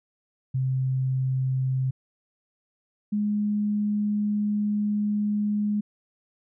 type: tone pair in turn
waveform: sine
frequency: 130.81 / 208.2 Hz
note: C3 / G#3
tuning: 0 / +5 cents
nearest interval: minor sixth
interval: 805 cents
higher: second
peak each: -22 / -22 dBFS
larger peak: neither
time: 0.54-1.91 / 3.12-5.81 s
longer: second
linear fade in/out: 10 ms
effects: none